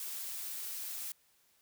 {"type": "noise", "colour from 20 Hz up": "blue", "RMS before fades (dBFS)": -41, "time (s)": [0, 1.12], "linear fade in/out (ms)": 2, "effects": ["white hiss -70 dBFS RMS until 1.61 s"]}